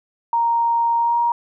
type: tone with pitch glide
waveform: sine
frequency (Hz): 932.3 to 943.7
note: A#5 to A#5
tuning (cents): 0 to +21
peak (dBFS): -15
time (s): 0.33-1.32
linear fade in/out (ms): 2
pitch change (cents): +21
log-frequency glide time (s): 0.98-1.18
effects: none